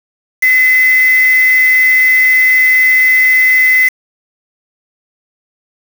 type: tone with quantisation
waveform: sine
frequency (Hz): 2031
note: B6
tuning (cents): +48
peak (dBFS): -6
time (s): 0.42-3.89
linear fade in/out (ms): 10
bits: 3
effects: none